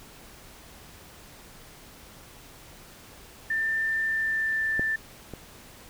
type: tone with pitch glide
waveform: sine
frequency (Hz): 1787 to 1771.6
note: A6 to A6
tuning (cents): +26 to +11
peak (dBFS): -24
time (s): 3.5-4.96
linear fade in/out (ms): 5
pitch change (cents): -15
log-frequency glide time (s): 4.01-4.64
type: clicks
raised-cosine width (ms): 2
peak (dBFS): -16 / -23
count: 2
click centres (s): 4.795 / 5.337
effects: pink hiss -49 dBFS RMS until 5.89 s